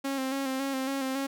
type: tone with vibrato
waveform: sawtooth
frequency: 268.5 Hz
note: C4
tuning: 45 cents sharp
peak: -25 dBFS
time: 0.04-1.27 s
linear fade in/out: 10 ms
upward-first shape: square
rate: 3.6 Hz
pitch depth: 33 cents each way
effects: none